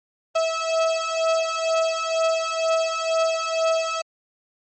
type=beating tone pair; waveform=35% pulse; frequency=650 / 652.1 Hz; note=E5 / E5; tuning=-24 / -19 cents; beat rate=2.1 Hz; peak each=-22 / -21 dBFS; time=0.35-4.02 s; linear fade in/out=10 ms; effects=MP3 32 kbps